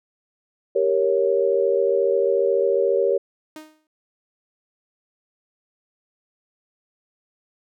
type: chord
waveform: sine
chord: G diminished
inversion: none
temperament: equal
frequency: 392 / 466.2 / 554.4 Hz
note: G4 / Bb4 / Db5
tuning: 0 / 0 / 0 cents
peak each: -21 dBFS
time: 0.75-3.18 s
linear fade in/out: 10 ms
type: tone with exponential decay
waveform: sawtooth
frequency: 310 Hz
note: D#4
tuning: 6 cents flat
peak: -30 dBFS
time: 3.56-3.87 s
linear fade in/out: 2 ms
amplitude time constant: 67 ms
effects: none